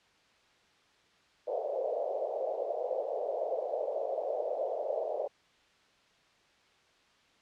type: band-pass noise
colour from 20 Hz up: white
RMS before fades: -34 dBFS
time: 1.47-5.28 s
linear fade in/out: 10 ms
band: 480 to 650 Hz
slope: 48 dB/octave
effects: white hiss -65 dBFS RMS until 7.41 s + low-pass 4000 Hz 12 dB/octave